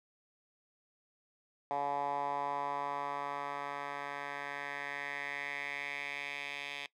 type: tone with band-pass filter sweep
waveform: 10% pulse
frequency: 142.4 Hz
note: C#3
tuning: 47 cents sharp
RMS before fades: -39 dBFS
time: 1.71-6.86 s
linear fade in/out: 0 ms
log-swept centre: 810 to 2800 Hz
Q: 3.3
effects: noise-tail reverb RT60 0.1 s tail -20 dB re dry